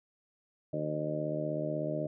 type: harmonic tone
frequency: 76.2 Hz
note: D#2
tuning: 36 cents flat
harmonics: 2 / 3 / 4 / 5 / 6 / 7 / 8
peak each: -37 / -44 / -38 / -42 / -46 / -41 / -35 dBFS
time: 0.73-2.07 s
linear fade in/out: 5 ms
effects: none